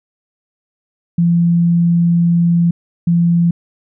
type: tone pair in turn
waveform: sine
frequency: 170.8 / 170.8 Hz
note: F3 / F3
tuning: -38 / -38 cents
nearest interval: unison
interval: 0 cents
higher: neither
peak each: -9 dBFS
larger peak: neither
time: 1.18-2.71 / 3.07-3.51 s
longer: first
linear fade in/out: 5 ms
effects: none